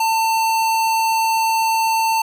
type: tone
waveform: square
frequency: 896 Hz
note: A5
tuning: 31 cents sharp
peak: -16 dBFS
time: 0-2.22 s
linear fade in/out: 5 ms
effects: none